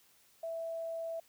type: tone with quantisation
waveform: sine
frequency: 659.3 Hz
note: E5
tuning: in tune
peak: -36 dBFS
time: 0.43-1.2 s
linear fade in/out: 5 ms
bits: 11
effects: white hiss -66 dBFS RMS until 1.28 s